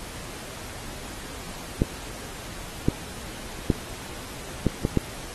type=clicks; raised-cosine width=3 ms; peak=-6 dBFS; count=6; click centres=1.819 / 2.885 / 3.702 / 4.667 / 4.851 / 4.973 s; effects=pink hiss -39 dBFS RMS until 5.34 s + AAC 32 kbps